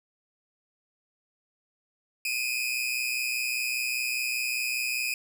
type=tone pair together; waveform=sawtooth; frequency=2432 / 2557 Hz; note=D#7 / D#7; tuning=-40 / +47 cents; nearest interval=minor second; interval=87 cents; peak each=-27 dBFS; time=2.25-5.14 s; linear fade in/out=2 ms; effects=none